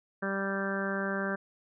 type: harmonic tone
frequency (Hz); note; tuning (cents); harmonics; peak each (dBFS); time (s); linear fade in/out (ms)
195.8; G3; -2; 1 / 2 / 3 / 4 / 5 / 6 / 7 / 8 / 9; -34 / -37 / -37 / -45 / -45 / -41 / -42 / -35 / -44; 0.22-1.36; 10
effects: none